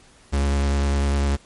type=tone with vibrato; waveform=45% pulse; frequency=70.2 Hz; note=C#2; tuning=22 cents sharp; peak=-18 dBFS; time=0.32-1.37 s; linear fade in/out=20 ms; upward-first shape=sine; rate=10 Hz; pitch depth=23 cents each way; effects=pink hiss -52 dBFS RMS until 1.45 s + MP3 48 kbps